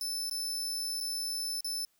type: tone with dropouts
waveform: sawtooth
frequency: 5274 Hz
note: E8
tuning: in tune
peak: -30 dBFS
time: 0.01-1.85 s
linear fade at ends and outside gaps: 1 ms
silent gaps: 0.297-0.311 / 1.003-1.009 / 1.607-1.645 s
effects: white hiss -72 dBFS RMS until 1.99 s